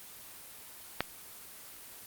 click, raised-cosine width 0.3 ms, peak -11 dBFS, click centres 1.006 s, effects white hiss -49 dBFS RMS until 2.06 s + Opus 24 kbps

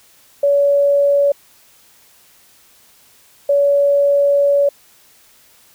sine tone bursts at uneven times, 567 Hz, C#5, 39 cents sharp, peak -10 dBFS, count 2, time 0.43-1.32 / 3.49-4.69 s, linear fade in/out 5 ms, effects white hiss -50 dBFS RMS until 5.74 s

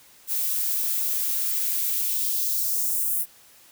violet noise with high-pass filter sweep, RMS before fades -25 dBFS, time 0.27-3.26 s, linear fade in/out 50 ms, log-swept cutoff 250 to 11000 Hz, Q 1.3, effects white hiss -53 dBFS RMS until 3.71 s

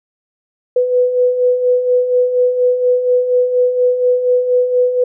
sine beating tone pair, 493.9 / 498.1 Hz, B4 / B4, 0 / +15 cents, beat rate 4.2 Hz, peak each -19 / -11 dBFS, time 0.76-5.04 s, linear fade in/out 5 ms, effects none

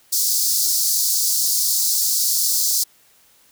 pink high-pass noise, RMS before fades -19 dBFS, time 0.12-2.84 s, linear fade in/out 10 ms, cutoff 4500 Hz, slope 48 dB/octave, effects white hiss -55 dBFS RMS until 3.51 s

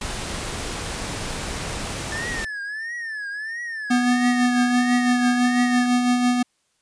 pink noise, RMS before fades -29 dBFS, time 0.01-2.45 s, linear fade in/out 5 ms
triangle tone with vibrato, 1760 Hz, A6, in tune, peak -26 dBFS, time 2.12-5.86 s, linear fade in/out 2 ms, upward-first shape triangle, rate 1.5 Hz, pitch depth 160 cents each way
square tone with tremolo, 246.2 Hz, B3, 5 cents flat, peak -16 dBFS, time 3.9-6.43 s, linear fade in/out 10 ms, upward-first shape sine, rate 6 Hz, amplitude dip 40%
effects white hiss -68 dBFS RMS until 6.81 s + resampled to 22050 Hz

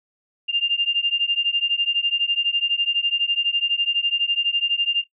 sine beating tone pair, 2794 / 2806 Hz, F7 / F7, 0 / +8 cents, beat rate 12 Hz, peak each -21 dBFS, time 0.48-5.04 s, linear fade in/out 20 ms, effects noise-tail reverb RT60 0.1 s tail -18 dB re dry

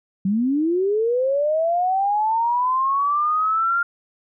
sine linear sweep, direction up, 184.2 to 1405 Hz, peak -17 dBFS, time 0.25-3.83 s, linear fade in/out 5 ms, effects none

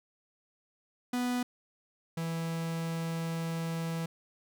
45% pulse tone pair in turn, 246.9 / 164.79 Hz, B3 / E3, 0 / 0 cents, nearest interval perfect fifth, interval 700 cents, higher first, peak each -29 / -32 dBFS, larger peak first, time 1.13-1.43 / 2.17-4.06 s, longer second, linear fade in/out 5 ms, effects none

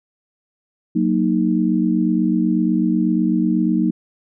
sine chord, D# minor, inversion first, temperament equal, 185 / 233.1 / 311.1 Hz, F#3 / A#3 / D#4, 0 / 0 / 0 cents, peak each -19 dBFS, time 0.95-3.91 s, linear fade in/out 10 ms, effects none

